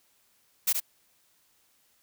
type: noise with echo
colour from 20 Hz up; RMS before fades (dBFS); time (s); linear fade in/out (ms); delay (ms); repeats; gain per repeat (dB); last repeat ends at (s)
blue; -24; 0.67-0.73; 10; 73; 1; -5; 0.803
effects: white hiss -67 dBFS RMS until 2.02 s